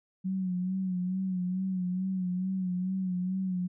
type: tone with vibrato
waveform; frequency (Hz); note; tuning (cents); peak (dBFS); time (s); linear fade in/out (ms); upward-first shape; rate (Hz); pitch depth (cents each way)
sine; 185; F#3; 0; -28; 0.24-3.68; 20; sine; 2.3; 51
effects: none